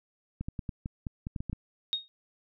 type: clicks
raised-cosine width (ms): 5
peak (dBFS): -22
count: 11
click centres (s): 0.41 / 0.485 / 0.592 / 0.692 / 0.859 / 1.068 / 1.269 / 1.362 / 1.405 / 1.497 / 1.53
type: tone with exponential decay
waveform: sine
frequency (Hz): 3729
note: A#7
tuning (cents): 0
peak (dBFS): -23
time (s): 1.93-2.08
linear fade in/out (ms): 0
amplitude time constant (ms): 32
effects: none